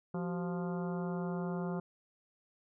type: harmonic tone with a mistuned harmonic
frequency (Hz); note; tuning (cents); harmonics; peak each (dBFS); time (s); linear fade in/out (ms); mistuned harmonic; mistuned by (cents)
175; F3; +4; 1 / 2 / 3 / 4 / 5 / 6 / 7 / 8; -35 / -41 / -45 / -47 / -49 / -51 / -52 / -53; 0.14-1.8; 5; 2; +130
effects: none